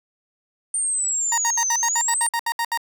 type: exponential two-way sweep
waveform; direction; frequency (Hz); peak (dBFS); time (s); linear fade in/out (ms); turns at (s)
sine; down then up; 8920 to 5970 to 8920; -20; 0.74-2.29; 2; 1.74
type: tone bursts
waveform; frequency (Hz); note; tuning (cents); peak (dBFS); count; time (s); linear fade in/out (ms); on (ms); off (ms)
30% pulse; 932.3; A#5; 0; -18; 12; 1.32-2.775; 2; 58; 69
effects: none